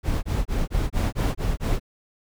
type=noise bursts; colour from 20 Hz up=brown; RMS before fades=-22 dBFS; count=8; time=0.03-1.798 s; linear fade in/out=50 ms; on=200 ms; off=24 ms; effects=none